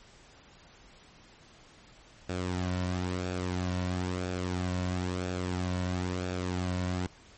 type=tone with flanger; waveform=sawtooth; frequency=90.7 Hz; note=F#2; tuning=34 cents flat; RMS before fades=-32 dBFS; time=2.29-7.07 s; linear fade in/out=5 ms; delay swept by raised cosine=0.98 to 2.48 ms; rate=1 Hz; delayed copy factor=-0.55; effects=pink hiss -56 dBFS RMS until 7.37 s + MP3 32 kbps